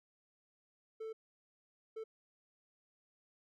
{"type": "tone bursts at uneven times", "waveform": "triangle", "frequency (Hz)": 442.5, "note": "A4", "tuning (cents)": 10, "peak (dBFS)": -39, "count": 2, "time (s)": [[1, 1.13], [1.96, 2.04]], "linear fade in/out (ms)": 10, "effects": []}